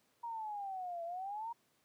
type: exponential two-way sweep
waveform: sine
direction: down then up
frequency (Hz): 949 to 668 to 949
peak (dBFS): -39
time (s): 0.23-1.53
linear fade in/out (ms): 10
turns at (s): 1.04
effects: pink hiss -74 dBFS RMS until 1.84 s + high-pass 150 Hz 12 dB/octave